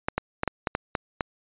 clicks, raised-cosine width 0.5 ms, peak -9 dBFS, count 8, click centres 0.085 / 0.18 / 0.434 / 0.477 / 0.672 / 0.751 / 0.952 / 1.208 s, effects resampled to 8000 Hz

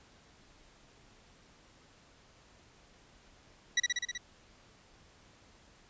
20% pulse tone with echo, 1945 Hz, B6, 27 cents flat, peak -19 dBFS, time 3.77-3.8 s, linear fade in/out 5 ms, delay 63 ms, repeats 6, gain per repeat -2 dB, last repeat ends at 4.178 s, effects pink hiss -61 dBFS RMS until 5.89 s + resampled to 16000 Hz

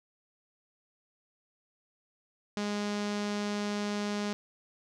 sawtooth tone with low-pass filter, 206.4 Hz, G#3, 10 cents flat, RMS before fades -33 dBFS, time 2.57-4.33 s, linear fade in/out 0 ms, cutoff 5700 Hz, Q 1.5, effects none

